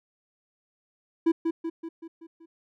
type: tone with echo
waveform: triangle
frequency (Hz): 329.6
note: E4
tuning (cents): 0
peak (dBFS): -16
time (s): 1.26-1.32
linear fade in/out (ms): 10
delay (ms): 190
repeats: 6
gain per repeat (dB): -5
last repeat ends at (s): 2.46
effects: none